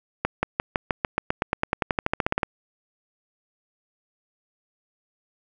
accelerating click train, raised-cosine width 0.5 ms, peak -6 dBFS, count 22, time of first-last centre 0.25-2.432 s, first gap 180 ms, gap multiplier 0.94, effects none

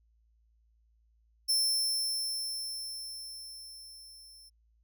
sawtooth tone with level ramp, 5340 Hz, E8, 22 cents sharp, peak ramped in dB -22 to -50 dBFS, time 1.48-4.5 s, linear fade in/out 20 ms, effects added 56 Hz sine -65 dBFS peak until 4.83 s

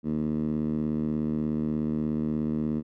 10% pulse tone with band-pass filter, 76.7 Hz, D#2, 24 cents flat, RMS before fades -28 dBFS, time 0.03-2.83 s, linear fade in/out 50 ms, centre 230 Hz, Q 2.5, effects none

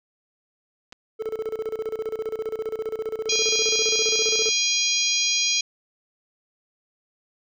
clicks, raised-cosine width 0.2 ms, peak -25 dBFS, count 2, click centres 0.924 / 0.928 s
triangle tone with tremolo, 440 Hz, A4, in tune, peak -22 dBFS, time 1.19-4.51 s, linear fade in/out 20 ms, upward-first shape square, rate 15 Hz, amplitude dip 80%
harmonic tone, 814 Hz, G#5, 35 cents flat, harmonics 3 / 4 / 5 / 6 / 7 / 8, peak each -27 / -27 / -27 / -27 / -27 / -27 dBFS, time 3.29-5.61 s, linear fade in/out 5 ms
effects none

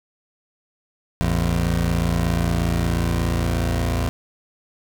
20% pulse tone pair together, 56.86 / 85.2 Hz, A#1 / F2, -42 / -42 cents, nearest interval perfect fifth, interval 700 cents, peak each -17 dBFS, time 1.21-4.09 s, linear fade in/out 0 ms, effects none

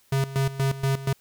square tone with tremolo, 135.8 Hz, C#3, 35 cents flat, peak -21 dBFS, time 0.12-1.13 s, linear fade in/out 5 ms, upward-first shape square, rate 4.2 Hz, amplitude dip 80%, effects white hiss -61 dBFS RMS until 1.2 s

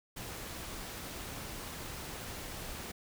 pink noise, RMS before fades -43 dBFS, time 0.16-2.92 s, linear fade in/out 10 ms, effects none

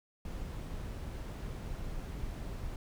brown noise, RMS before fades -40 dBFS, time 0.25-2.76 s, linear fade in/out 2 ms, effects none

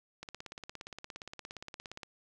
click train, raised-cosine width 0.2 ms, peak -26 dBFS, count 32, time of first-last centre 0.23-2.032 s, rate 17.2 Hz, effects none

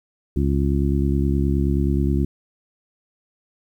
harmonic tone, 69.5 Hz, C#2, 5 cents sharp, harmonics 1 / 2 / 3 / 4 / 5, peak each -20 / -23 / -25 / -26 / -27 dBFS, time 0.36-2.25 s, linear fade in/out 5 ms, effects 9-bit

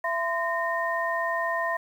sine tone cluster, 671 / 1027 / 1837 Hz, E5 / C6 / A#6, +31 / -33 / -26 cents, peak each -29 dBFS, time 0.04-1.77 s, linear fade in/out 5 ms, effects 9-bit

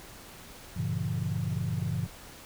sine chord, G diminished seventh, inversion none, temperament just, 98 / 117.6 / 141.12 / 169.34 Hz, G2 / Bb2 / Db3 / Fb3, 0 / +16 / +31 / +47 cents, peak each -33 dBFS, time 0.76-2.07 s, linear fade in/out 10 ms, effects tanh soft clip ceiling -21 dBFS + pink hiss -48 dBFS RMS until 2.45 s

